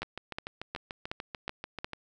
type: two click trains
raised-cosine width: 0.3 ms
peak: -18 / -21 dBFS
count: 6 / 14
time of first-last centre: 0.02-1.845 / 0.03-1.933 s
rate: 2.74 / 6.83 Hz
effects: none